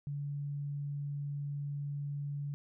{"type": "tone", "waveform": "sine", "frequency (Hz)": 143.4, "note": "D3", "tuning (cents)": -41, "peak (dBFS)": -35, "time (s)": [0.07, 2.54], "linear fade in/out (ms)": 0, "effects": []}